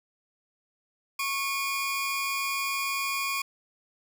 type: tone pair together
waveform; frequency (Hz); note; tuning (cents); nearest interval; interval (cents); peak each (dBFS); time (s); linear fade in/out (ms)
sawtooth; 1102.8 / 2429; C#6 / D#7; -9 / -42; octave + major second; 1367; -27; 1.19-3.42; 5
effects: none